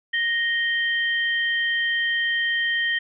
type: tone pair together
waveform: sine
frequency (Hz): 1864.7 / 3136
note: A#6 / G7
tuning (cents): 0 / 0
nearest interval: major sixth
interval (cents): 900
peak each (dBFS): -21 / -27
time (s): 0.13-2.99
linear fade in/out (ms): 10
effects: none